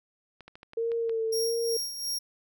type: clicks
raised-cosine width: 0.3 ms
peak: -30 dBFS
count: 7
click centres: 0.407 / 0.48 / 0.555 / 0.631 / 0.734 / 0.918 / 1.095 s
type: tone with vibrato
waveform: sine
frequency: 454.9 Hz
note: A#4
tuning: 42 cents flat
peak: -26 dBFS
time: 0.77-1.77 s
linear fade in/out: 5 ms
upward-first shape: sine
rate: 1.5 Hz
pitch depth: 33 cents each way
type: tone with tremolo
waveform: sawtooth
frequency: 5588 Hz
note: F8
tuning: in tune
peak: -26 dBFS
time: 1.32-2.19 s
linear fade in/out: 10 ms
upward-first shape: sine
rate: 2.8 Hz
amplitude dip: 60%
effects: none